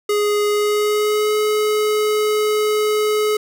square tone with pitch glide, 415.3 to 425 Hz, G#4 to G#4, 0 to +40 cents, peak -16 dBFS, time 0.09-3.37 s, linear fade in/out 5 ms, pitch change +40 cents, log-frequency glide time 0.48-1.35 s, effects none

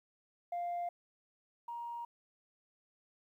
sine tone pair in turn, 698.5 / 942.7 Hz, F5 / A#5, 0 / +19 cents, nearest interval perfect fourth, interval 519 cents, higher second, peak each -33 / -39 dBFS, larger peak first, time 0.52-0.89 / 1.68-2.05 s, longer neither, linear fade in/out 5 ms, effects tanh soft clip ceiling -33 dBFS + 12-bit

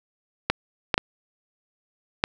clicks, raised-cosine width 0.3 ms, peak -3 dBFS, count 4, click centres 0.5 / 0.942 / 0.979 / 2.239 s, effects none

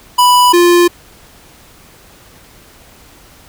square tone pair in turn, 987.8 / 349.2 Hz, B5 / F4, 0 / 0 cents, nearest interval octave + tritone, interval 1800 cents, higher first, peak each -6 dBFS, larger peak neither, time 0.18-0.53 / 0.53-0.88 s, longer neither, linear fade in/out 10 ms, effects pink hiss -42 dBFS RMS until 3.48 s

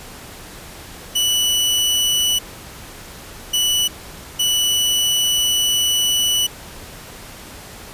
sawtooth tone bursts at uneven times, 2960 Hz, F#7, in tune, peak -12 dBFS, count 3, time 1.15-2.39 / 3.53-3.88 / 4.39-6.47 s, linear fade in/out 10 ms, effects pink hiss -37 dBFS RMS until 7.93 s + resampled to 32000 Hz

